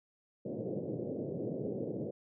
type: band-pass noise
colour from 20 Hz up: white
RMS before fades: -38 dBFS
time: 0.45-2.11 s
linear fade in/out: 10 ms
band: 110 to 540 Hz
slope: 48 dB/octave
effects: none